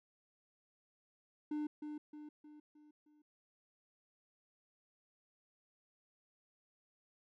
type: tone with echo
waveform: triangle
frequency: 300 Hz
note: D4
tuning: 37 cents sharp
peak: -34 dBFS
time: 1.51-1.67 s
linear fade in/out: 5 ms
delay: 310 ms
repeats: 5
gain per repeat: -6 dB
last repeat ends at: 3.22 s
effects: none